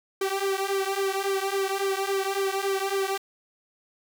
sawtooth tone with flanger, 390.3 Hz, G4, 8 cents flat, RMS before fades -27 dBFS, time 0.21-3.18 s, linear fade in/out 5 ms, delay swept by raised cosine 1.1 to 3.2 ms, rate 3.6 Hz, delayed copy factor -0.9, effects 9-bit

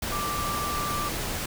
sine tone in noise, 1174.7 Hz, D6, in tune, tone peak -29 dBFS, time 0.12-1.09 s, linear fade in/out 5 ms, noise pink, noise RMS -31 dBFS, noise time 0.02-1.46 s, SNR -1 dB, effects none

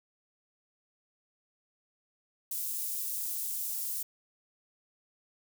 white high-pass noise, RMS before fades -35 dBFS, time 2.51-4.03 s, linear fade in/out 5 ms, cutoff 8900 Hz, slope 12 dB/octave, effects none

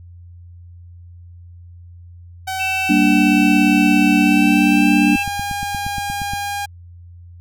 sawtooth tone with pitch glide, 760 to 809.9 Hz, F#5 to G#5, +46 to -44 cents, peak -18 dBFS, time 2.47-6.66 s, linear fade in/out 10 ms, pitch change +110 cents, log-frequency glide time 4.19-5.27 s
sine tone, 2652 Hz, E7, 10 cents sharp, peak -19 dBFS, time 2.59-5.24 s, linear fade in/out 20 ms
sine chord, G minor, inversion none, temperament equal, 196 / 233.1 / 293.7 Hz, G3 / Bb3 / D4, 0 / 0 / 0 cents, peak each -17 / -17 / -14 dBFS, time 2.89-5.16 s, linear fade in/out 10 ms
click train, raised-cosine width 5 ms, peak -16 dBFS, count 11, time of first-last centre 5.16-6.335 s, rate 8.51 Hz
effects added 87 Hz sine -37 dBFS peak until 7.4 s

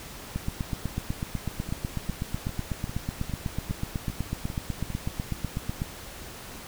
two click trains, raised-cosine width 5 ms, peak -16 / -22 dBFS, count 45 / 9, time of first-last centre 0.36-5.819 / 1.69-4.903 s, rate 8.06 / 2.49 Hz, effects pink hiss -42 dBFS RMS until 6.67 s

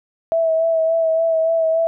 sine tone with vibrato, 652 Hz, E5, 19 cents flat, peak -14 dBFS, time 0.32-1.87 s, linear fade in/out 0 ms, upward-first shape sine, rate 3.5 Hz, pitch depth 25 cents each way, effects none

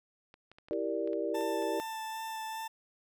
clicks, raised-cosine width 0.3 ms, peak -37 dBFS, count 10, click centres 0.341 / 0.516 / 0.585 / 0.685 / 0.732 / 1.075 / 1.132 / 1.352 / 1.409 / 1.623 s
sine chord, E half-diminished seventh, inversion none, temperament equal, 329.6 / 392 / 466.2 / 587.3 Hz, E4 / G4 / Bb4 / D5, 0 / 0 / 0 / 0 cents, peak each -36 dBFS, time 0.71-1.8 s, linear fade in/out 0 ms
40% pulse tone with vibrato, 886 Hz, A5, 12 cents sharp, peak -36 dBFS, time 1.34-2.68 s, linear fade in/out 10 ms, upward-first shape sine, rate 2.5 Hz, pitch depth 10 cents each way
effects none

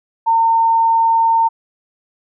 sine tone, 910 Hz, A#5, 42 cents flat, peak -10 dBFS, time 0.26-1.49 s, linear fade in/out 20 ms, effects none

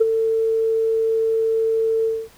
sine tone with ADSR envelope, 447.8 Hz, A4, 30 cents sharp, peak -8 dBFS, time 0-2.29 s, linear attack 14 ms, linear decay 20 ms, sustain -8 dB, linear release 240 ms, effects tanh soft clip ceiling -6 dBFS + pink hiss -50 dBFS RMS until 2.37 s

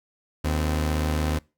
sawtooth tone pair together, 76.65 / 257.3 Hz, D#2 / C4, -25 / -29 cents, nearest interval octave + major sixth, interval 2096 cents, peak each -19 / -27 dBFS, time 0.44-1.39 s, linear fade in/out 10 ms, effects noise-tail reverb RT60 0.3 s tail -24 dB re dry

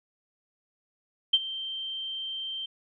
sine tone with ADSR envelope, 3136 Hz, G7, in tune, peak -15 dBFS, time 1.33-2.66 s, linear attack 9 ms, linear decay 41 ms, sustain -17 dB, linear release 8 ms, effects none

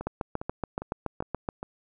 two click trains, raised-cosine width 1 ms, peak -15 / -21 dBFS, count 11 / 5, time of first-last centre 0.07-1.488 / 0.01-1.629 s, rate 7.05 / 2.47 Hz, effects none

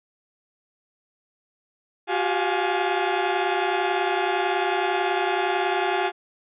sawtooth tone cluster, 360.1 / 391 / 702 / 843 Hz, F#4 / G4 / F5 / G#5, -47 / -4 / +9 / +26 cents, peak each -23 dBFS, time 2.07-6.12 s, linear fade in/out 50 ms, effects resampled to 8000 Hz

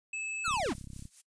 square tone, 2609 Hz, E7, 18 cents flat, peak -35 dBFS, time 0.13-0.57 s, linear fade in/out 5 ms
square linear sweep, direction down, 1486 to 160 Hz, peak -30 dBFS, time 0.44-0.74 s, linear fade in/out 20 ms
click train, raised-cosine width 5 ms, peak -33 dBFS, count 20, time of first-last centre 0.48-1.054 s, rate 33.1 Hz
violet noise with tremolo, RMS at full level -45 dBFS, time 0.49-1.22 s, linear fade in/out 20 ms, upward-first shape triangle, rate 4.5 Hz, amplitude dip 85%
effects noise-tail reverb RT60 0.1 s tail -21 dB re dry + resampled to 22050 Hz

